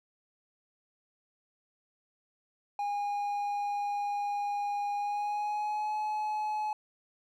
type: tone with pitch glide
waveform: triangle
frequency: 817 to 851.7 Hz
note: G#5 to G#5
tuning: -29 to +43 cents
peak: -28 dBFS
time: 2.79-6.73 s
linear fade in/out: 2 ms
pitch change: +72 cents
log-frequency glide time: 4.96-5.95 s
effects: none